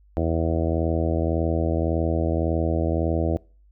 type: harmonic tone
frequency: 81.8 Hz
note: E2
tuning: 13 cents flat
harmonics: 1 / 2 / 3 / 4 / 5 / 6 / 7 / 8 / 9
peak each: -24 / -30 / -31 / -27 / -34 / -31 / -31 / -31 / -37 dBFS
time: 0.17-3.37 s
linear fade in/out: 0 ms
effects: noise-tail reverb RT60 0.4 s tail -26 dB re dry + added 50 Hz sine -52 dBFS peak until 3.71 s